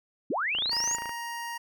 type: linear sweep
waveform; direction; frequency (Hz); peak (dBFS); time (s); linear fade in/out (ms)
sine; up; 185 to 7040; -26; 0.3-0.96; 5
type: click train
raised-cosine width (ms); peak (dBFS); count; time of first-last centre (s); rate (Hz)
0.5; -24; 16; 0.55-1.093; 27.6
type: tone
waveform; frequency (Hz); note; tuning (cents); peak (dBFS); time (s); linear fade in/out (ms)
25% pulse; 939; A#5; +12; -30; 0.71-1.58; 10
effects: none